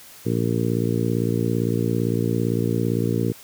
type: harmonic tone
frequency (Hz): 57.7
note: A#1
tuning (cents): -17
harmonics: 2 / 3 / 4 / 5 / 6 / 7 / 8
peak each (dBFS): -24 / -26 / -27 / -28 / -29 / -29 / -30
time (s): 0.25-3.33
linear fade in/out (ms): 20
effects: white hiss -45 dBFS RMS until 3.43 s